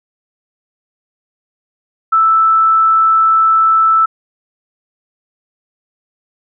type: tone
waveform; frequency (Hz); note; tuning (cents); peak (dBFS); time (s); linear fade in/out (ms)
sine; 1318.5; E6; 0; -7; 2.12-4.06; 10
effects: none